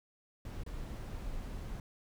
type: noise with dropouts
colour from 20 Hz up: brown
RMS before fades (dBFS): -41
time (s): 0.45-1.8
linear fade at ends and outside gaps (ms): 2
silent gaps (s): 0.635-0.663
effects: none